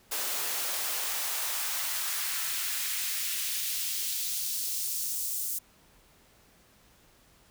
white noise with high-pass filter sweep, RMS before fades -32 dBFS, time 0.11-5.59 s, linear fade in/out 10 ms, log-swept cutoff 380 to 7900 Hz, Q 0.96, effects pink hiss -61 dBFS RMS until 7.5 s

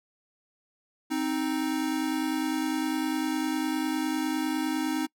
square tone pair together, 262.3 / 312.2 Hz, C4 / D#4, +4 / +6 cents, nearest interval minor third, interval 302 cents, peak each -31 / -29 dBFS, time 1.1-5.07 s, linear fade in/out 20 ms, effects noise-tail reverb RT60 0.1 s tail -25 dB re dry

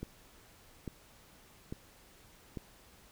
click train, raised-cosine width 3 ms, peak -26 dBFS, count 4, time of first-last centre 0.03-2.572 s, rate 1.18 Hz, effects pink hiss -60 dBFS RMS until 3.11 s

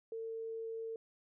sine tone, 450.9 Hz, A4, 42 cents sharp, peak -39 dBFS, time 0.12-0.96 s, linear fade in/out 2 ms, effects none

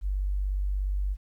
sine tone, 48.48 Hz, G1, 18 cents flat, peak -25 dBFS, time 0.01-1.17 s, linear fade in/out 50 ms, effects 11-bit

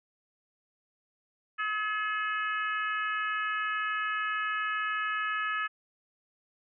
harmonic tone with a mistuned harmonic, 427 Hz, G#4, 48 cents sharp, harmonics 3 / 4 / 5 / 6 / 7, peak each -32 / -32 / -43 / -39 / -44 dBFS, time 1.58-5.68 s, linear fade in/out 20 ms, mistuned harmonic 7, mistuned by -23 cents, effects none

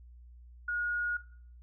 sine tone, 1441 Hz, F#6, 46 cents flat, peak -30 dBFS, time 0.68-1.17 s, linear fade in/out 5 ms, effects noise-tail reverb RT60 0.5 s tail -17 dB re dry + added 60 Hz sine -50 dBFS peak until 1.62 s

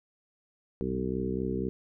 harmonic tone with a mistuned harmonic, 64.1 Hz, C2, 35 cents flat, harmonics 1 / 2 / 3 / 4 / 5 / 6 / 7, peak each -39 / -39 / -34 / -36 / -38 / -34 / -38 dBFS, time 0.81-1.69 s, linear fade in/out 0 ms, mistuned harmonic 2, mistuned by -46 cents, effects none

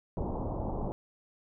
pink low-pass noise, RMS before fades -34 dBFS, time 0.17-0.92 s, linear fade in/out 0 ms, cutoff 950 Hz, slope 48 dB/octave, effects none

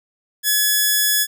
5% pulse tone, 1700 Hz, G#6, 40 cents sharp, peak -4 dBFS, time 0.43-1.27 s, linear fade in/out 50 ms, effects none

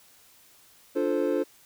triangle chord, D minor seventh, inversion none, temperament equal, 293.7 / 349.2 / 440 / 523.3 Hz, D4 / F4 / A4 / C5, 0 / 0 / 0 / 0 cents, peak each -27 dBFS, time 0.95-1.44 s, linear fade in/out 20 ms, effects white hiss -57 dBFS RMS until 1.65 s

